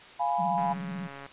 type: chord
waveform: sine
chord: F diminished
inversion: none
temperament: equal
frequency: 698.5 / 830.6 / 987.8 Hz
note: F5 / Ab5 / Cb6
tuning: 0 / 0 / 0 cents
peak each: -29 / -28 / -31 dBFS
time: 0.19-0.74 s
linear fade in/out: 20 ms
type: tone with vibrato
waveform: sine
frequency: 181.8 Hz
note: F#3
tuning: 30 cents flat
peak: -33 dBFS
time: 0.38-1.08 s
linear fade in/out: 20 ms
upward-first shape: sine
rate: 16 Hz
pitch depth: 130 cents each way
type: click train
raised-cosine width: 0.5 ms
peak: -28 dBFS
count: 96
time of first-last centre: 0.58-1.263 s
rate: 139 Hz
effects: white hiss -49 dBFS RMS until 1.32 s + resampled to 8000 Hz